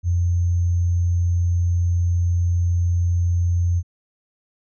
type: tone with sample-and-hold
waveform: sine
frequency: 87.31 Hz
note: F2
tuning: in tune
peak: -16 dBFS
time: 0.03-3.83 s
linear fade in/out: 50 ms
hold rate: 6300 Hz
effects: resampled to 22050 Hz